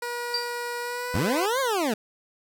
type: tone with pitch glide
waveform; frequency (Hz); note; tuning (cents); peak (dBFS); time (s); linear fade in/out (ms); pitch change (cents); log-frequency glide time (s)
15% pulse; 480.6 to 504.8; B4 to B4; -47 to +38; -23; 0.02-1.46; 5; +85; 0.81-1.33
type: tone with exponential decay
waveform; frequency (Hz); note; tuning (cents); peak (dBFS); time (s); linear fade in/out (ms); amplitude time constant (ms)
sine; 4699; D8; 0; -21; 0.34-0.57; 2; 48
type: linear two-way sweep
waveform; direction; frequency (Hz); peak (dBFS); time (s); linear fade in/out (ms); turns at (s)
20% pulse; up then down; 68.7 to 554.4 to 201.3; -18; 1.14-1.94; 5; 1.6
effects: none